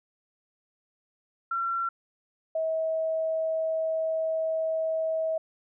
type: tone pair in turn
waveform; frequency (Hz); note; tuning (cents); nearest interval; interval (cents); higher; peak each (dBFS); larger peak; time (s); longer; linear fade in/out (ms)
sine; 1361 / 642.3; F6 / E5; -45 / -45; octave + minor second; 1300; first; -26 / -25; second; 1.51-1.89 / 2.55-5.38; second; 5
effects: none